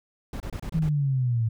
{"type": "noise bursts", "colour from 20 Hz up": "brown", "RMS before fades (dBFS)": -33, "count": 6, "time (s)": [0.33, 0.891], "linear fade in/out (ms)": 2, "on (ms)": 71, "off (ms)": 27}
{"type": "exponential sweep", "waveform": "sine", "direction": "down", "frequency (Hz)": [164.2, 110], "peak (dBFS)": -21, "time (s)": [0.74, 1.49], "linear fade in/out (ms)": 10}
{"effects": []}